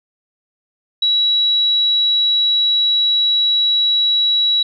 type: tone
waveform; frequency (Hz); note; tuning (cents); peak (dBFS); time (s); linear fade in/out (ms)
sine; 3900; B7; -23; -12; 1.02-4.63; 5
effects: none